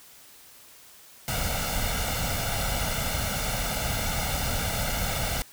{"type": "noise with comb filter", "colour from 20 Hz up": "pink", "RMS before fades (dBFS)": -28, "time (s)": [1.28, 5.42], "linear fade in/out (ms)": 0, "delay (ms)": 1.4, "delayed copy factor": 0.75, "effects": ["white hiss -51 dBFS RMS until 5.52 s"]}